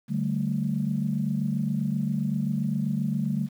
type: chord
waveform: sine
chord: D suspended fourth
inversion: none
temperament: equal with one note detuned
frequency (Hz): 146.83 / 192.41 / 220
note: D3 / G3 / A3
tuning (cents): 0 / -32 / 0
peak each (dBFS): -28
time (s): 0.08-3.49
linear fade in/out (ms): 50
effects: tanh soft clip ceiling -14 dBFS + 9-bit